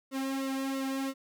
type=tone with flanger; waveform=sawtooth; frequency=268.8 Hz; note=C4; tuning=47 cents sharp; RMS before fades=-33 dBFS; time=0.11-1.14 s; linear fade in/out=50 ms; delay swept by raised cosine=1.2 to 2.4 ms; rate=3 Hz; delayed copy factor=-0.8; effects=none